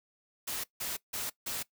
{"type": "noise bursts", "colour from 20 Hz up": "white", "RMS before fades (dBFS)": -36, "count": 4, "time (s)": [0.47, 1.63], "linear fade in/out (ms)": 10, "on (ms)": 170, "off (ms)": 160, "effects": ["noise-tail reverb RT60 0.1 s tail -19 dB re dry"]}